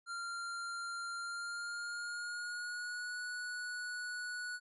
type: tone with pitch glide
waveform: square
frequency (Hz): 1387 to 1469.5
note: F6 to F#6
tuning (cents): -12 to -12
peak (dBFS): -40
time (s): 0.06-4.6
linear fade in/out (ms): 50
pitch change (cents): +100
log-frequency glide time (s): 1.18-3.2
effects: resampled to 24000 Hz